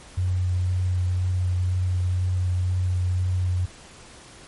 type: tone with vibrato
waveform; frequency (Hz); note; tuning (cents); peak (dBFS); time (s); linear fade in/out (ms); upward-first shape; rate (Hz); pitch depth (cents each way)
sine; 91; F#2; -28; -20; 0.17-3.66; 10; sine; 2; 11
effects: pink hiss -46 dBFS RMS until 4.47 s + MP3 48 kbps